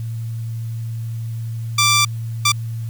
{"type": "tone bursts at uneven times", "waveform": "10% pulse", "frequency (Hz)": 1174.7, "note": "D6", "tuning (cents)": 0, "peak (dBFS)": -4, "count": 2, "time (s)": [[1.78, 2.05], [2.45, 2.52]], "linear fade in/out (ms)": 5, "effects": ["added 114 Hz sine -23 dBFS peak until 2.89 s", "white hiss -49 dBFS RMS until 2.89 s"]}